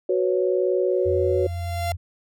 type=chord; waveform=sine; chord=F# suspended fourth; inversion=none; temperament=equal; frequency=370 / 493.9 / 554.4 Hz; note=F#4 / B4 / C#5; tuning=0 / 0 / 0 cents; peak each=-21 / -25 / -24 dBFS; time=0.09-1.47 s; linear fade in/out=5 ms
type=tone with exponential growth; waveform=45% pulse; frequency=690 Hz; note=F5; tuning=21 cents flat; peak=-23 dBFS; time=0.9-1.92 s; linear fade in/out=2 ms; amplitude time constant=220 ms
type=tone with vibrato; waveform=sine; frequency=87.31 Hz; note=F2; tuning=in tune; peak=-26 dBFS; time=1.05-1.97 s; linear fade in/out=20 ms; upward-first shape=sine; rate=10 Hz; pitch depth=18 cents each way
effects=none